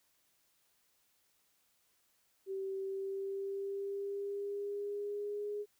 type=tone with pitch glide; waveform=sine; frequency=386.4 to 414.1 Hz; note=G4 to G#4; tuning=-25 to -5 cents; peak=-36 dBFS; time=2.46-5.66 s; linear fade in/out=50 ms; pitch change=+120 cents; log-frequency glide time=2.78-5.5 s; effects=white hiss -74 dBFS RMS until 5.79 s